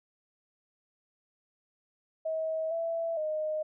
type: tone with pitch steps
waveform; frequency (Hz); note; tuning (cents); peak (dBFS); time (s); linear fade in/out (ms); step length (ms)
sine; 639 / 664 / 618; D#5 / E5 / D#5; +46 / +12 / -12; -29; 2.25-3.63; 10; 460
effects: none